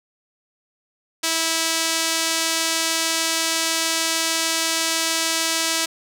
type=tone with band-pass filter; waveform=sawtooth; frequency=326.4 Hz; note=E4; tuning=17 cents flat; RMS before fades=-22 dBFS; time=1.23-5.86 s; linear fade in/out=10 ms; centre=6300 Hz; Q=0.8; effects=none